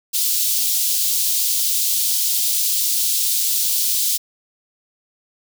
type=high-pass noise; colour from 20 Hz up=white; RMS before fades=-19 dBFS; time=0.13-4.18 s; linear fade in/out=20 ms; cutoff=3500 Hz; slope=24 dB/octave; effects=none